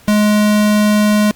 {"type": "tone", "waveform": "square", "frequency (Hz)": 210, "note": "G#3", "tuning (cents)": 19, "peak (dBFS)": -10, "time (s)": [0.08, 1.31], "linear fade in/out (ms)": 0, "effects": ["pink hiss -45 dBFS RMS until 1.35 s", "Opus 48 kbps"]}